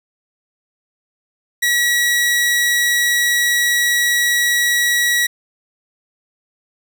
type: tone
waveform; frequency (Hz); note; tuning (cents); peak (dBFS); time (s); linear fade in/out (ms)
sawtooth; 1925; B6; -45; -10; 1.62-5.27; 10
effects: none

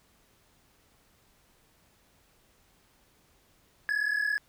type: tone pair together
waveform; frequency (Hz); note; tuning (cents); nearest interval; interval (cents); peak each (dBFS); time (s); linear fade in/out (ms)
triangle; 1670.9 / 1709; G#6 / G#6; +10 / +49; unison; 39; -26; 3.89-4.38; 0
effects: tanh soft clip ceiling -21 dBFS + pink hiss -65 dBFS RMS until 4.48 s

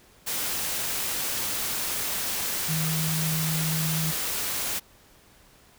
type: tone in noise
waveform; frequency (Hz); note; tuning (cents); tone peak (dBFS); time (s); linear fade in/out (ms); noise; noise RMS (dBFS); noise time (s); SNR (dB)
sine; 158.8; D#3; +36; -26; 2.68-4.12; 20; white; -29; 0.26-4.8; 0
effects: pink hiss -56 dBFS RMS until 5.78 s

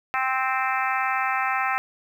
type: harmonic tone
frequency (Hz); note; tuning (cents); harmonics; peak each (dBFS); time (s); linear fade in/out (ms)
261.6; C4; 0; 3 / 4 / 5 / 6 / 7 / 8 / 9 / 10; -27 / -30 / -27 / -33 / -30 / -33 / -34 / -34; 0.14-1.78; 0
effects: 9-bit

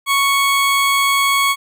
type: tone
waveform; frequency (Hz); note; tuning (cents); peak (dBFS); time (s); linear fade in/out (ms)
20% pulse; 1108.7; C#6; 0; -8; 0.06-1.56; 50
effects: none

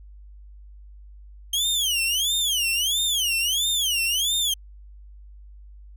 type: tone with vibrato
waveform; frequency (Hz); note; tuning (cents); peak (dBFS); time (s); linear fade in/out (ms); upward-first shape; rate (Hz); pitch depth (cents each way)
sawtooth; 3136; G7; 0; -18; 1.53-4.54; 5; sine; 1.5; 260
effects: added 50 Hz sine -42 dBFS peak until 5.96 s

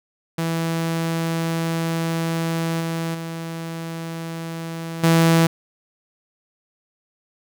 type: tone with level steps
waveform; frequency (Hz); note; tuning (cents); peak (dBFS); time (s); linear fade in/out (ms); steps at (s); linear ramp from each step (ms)
sawtooth; 164.81; E3; 0; -17 / -19 / -24 / -9; 0.38-5.47; 5; 2.8 / 3.14 / 5.03; 10
effects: none

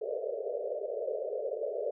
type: band-pass noise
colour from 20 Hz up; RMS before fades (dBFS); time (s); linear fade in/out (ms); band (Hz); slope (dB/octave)
pink; -35; 0.01-1.91; 5; 410 to 640; 96
effects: none

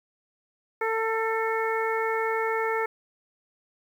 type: harmonic tone with a mistuned harmonic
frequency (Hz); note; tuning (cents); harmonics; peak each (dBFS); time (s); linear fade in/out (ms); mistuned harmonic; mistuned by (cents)
447; A4; +27; 1 / 2 / 3 / 4 / 5; -27 / -30 / -32 / -33 / -34; 0.81-2.86; 5; 5; -36
effects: 9-bit

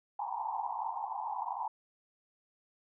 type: band-pass noise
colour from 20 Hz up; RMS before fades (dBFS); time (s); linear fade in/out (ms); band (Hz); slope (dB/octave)
pink; -37; 0.19-1.68; 5; 770 to 1000; 96
effects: none

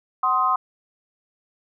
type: chord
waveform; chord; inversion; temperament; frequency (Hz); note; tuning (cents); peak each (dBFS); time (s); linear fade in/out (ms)
sine; C diminished; second; just; 753.5 / 1046.5 / 1255.8; Gb5 / C6 / Eb6; +31 / 0 / +16; -26 / -20 / -21; 0.23-0.56; 5
effects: none

